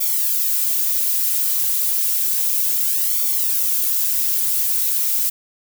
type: noise with flanger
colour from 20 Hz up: violet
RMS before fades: -19 dBFS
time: 0-5.3 s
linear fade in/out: 10 ms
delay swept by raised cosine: 0.88 to 4.98 ms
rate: 0.31 Hz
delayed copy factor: +0.85
effects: none